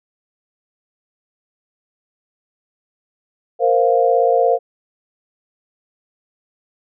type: chord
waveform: sine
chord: Bb suspended second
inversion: none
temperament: equal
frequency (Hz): 466.2 / 523.3 / 698.5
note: Bb4 / C5 / F5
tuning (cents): 0 / 0 / 0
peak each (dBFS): -16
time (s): 3.59-4.59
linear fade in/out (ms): 50
effects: none